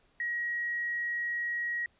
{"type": "tone", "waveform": "sine", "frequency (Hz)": 1900, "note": "A#6", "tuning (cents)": 33, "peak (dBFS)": -30, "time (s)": [0.2, 1.86], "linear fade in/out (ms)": 2, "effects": ["pink hiss -68 dBFS RMS until 1.99 s", "resampled to 8000 Hz"]}